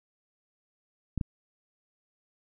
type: clicks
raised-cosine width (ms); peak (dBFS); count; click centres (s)
5; -17 / -17; 2; 1.177 / 1.212
effects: none